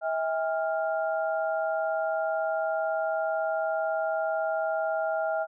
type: tone cluster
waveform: sine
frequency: 645 / 807 / 1397 Hz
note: E5 / G#5 / F6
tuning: -38 / -50 / 0 cents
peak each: -27 / -32 / -34 dBFS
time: 0.01-5.47 s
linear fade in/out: 50 ms
effects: none